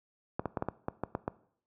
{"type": "clicks", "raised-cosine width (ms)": 1, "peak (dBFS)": -17, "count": 9, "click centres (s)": [0.395, 0.457, 0.572, 0.624, 0.686, 0.884, 1.036, 1.151, 1.279], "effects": ["noise-tail reverb RT60 0.6 s tail -19 dB re dry", "high-pass 80 Hz 12 dB/octave"]}